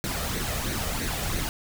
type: noise with flanger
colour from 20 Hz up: pink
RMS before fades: -29 dBFS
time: 0.04-1.49 s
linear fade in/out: 0 ms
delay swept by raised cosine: 0.48 to 1.68 ms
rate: 3 Hz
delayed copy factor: +0.55
effects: none